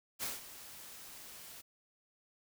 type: noise with ADSR envelope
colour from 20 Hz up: white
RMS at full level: -37 dBFS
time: 0.19-1.62 s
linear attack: 40 ms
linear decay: 170 ms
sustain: -14 dB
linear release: 16 ms
effects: none